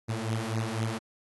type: beating tone pair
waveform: sawtooth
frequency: 110 / 114 Hz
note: A2 / A#2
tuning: 0 / -38 cents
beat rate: 4 Hz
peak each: -28 dBFS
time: 0.08-0.99 s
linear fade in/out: 20 ms
effects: AAC 32 kbps